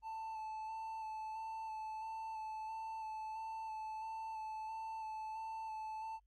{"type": "tone with vibrato", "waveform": "triangle", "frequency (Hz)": 880, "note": "A5", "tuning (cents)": 0, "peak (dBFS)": -40, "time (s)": [0.02, 6.2], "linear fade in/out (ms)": 50, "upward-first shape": "square", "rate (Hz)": 1.5, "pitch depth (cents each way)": 14, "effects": ["added 50 Hz sine -70 dBFS peak until 6.26 s", "Opus 32 kbps"]}